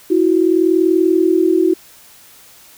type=tone pair together; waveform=sine; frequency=327.8 / 368.3 Hz; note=E4 / F#4; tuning=-10 / -8 cents; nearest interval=major second; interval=202 cents; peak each=-13 dBFS; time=0.1-1.74 s; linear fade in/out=10 ms; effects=white hiss -44 dBFS RMS until 2.77 s